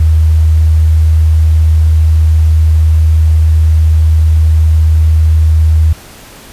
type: tone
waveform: sine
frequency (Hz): 79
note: D#2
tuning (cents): +27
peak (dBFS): -4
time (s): 0-5.93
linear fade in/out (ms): 5
effects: pink hiss -34 dBFS RMS until 6.52 s + resampled to 32000 Hz